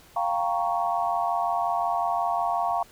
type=chord; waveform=sine; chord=G half-diminished seventh; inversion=third; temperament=equal; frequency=698.5 / 784 / 932.3 / 1108.7 Hz; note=F5 / G5 / Bb5 / Db6; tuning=0 / 0 / 0 / 0 cents; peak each=-26 / -30 / -29 / -30 dBFS; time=0.16-2.83 s; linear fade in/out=5 ms; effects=pink hiss -53 dBFS RMS until 2.91 s